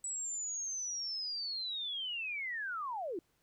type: linear sweep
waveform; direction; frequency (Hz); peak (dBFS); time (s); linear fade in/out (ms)
sine; down; 7902 to 310; -36; 0.04-3.19; 2
effects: pink hiss -75 dBFS RMS until 3.42 s